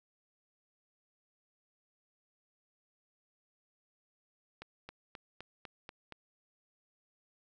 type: accelerating click train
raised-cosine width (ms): 0.3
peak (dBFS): -29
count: 7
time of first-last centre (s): 4.62-6.123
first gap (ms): 270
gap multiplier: 0.97
effects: none

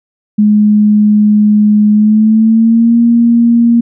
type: tone with pitch glide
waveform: sine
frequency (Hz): 210 to 234.4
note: G#3 to A#3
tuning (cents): +19 to +10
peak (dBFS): -4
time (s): 0.38-3.81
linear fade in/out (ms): 10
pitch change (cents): +191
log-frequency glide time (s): 1.92-2.98
effects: none

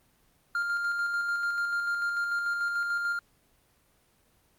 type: tone with tremolo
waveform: triangle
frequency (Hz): 1400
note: F6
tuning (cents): +4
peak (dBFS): -24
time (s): 0.55-3.19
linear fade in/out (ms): 2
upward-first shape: square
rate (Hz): 6.8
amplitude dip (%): 30
effects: pink hiss -66 dBFS RMS until 4.58 s + Opus 24 kbps

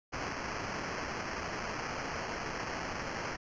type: noise with sample-and-hold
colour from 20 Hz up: blue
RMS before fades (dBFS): -38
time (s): 0.12-3.37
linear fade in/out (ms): 20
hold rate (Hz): 3675
effects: resampled to 16000 Hz

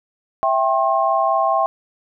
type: chord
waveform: sine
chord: C major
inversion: first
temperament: equal with one note detuned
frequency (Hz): 659.3 / 784 / 1072.2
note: E5 / G5 / C6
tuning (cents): 0 / 0 / +42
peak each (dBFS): -19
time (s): 0.43-1.66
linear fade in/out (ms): 0
effects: none

